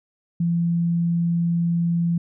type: tone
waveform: sine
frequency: 170 Hz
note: F3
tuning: 46 cents flat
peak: -18 dBFS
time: 0.4-2.18 s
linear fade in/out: 5 ms
effects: none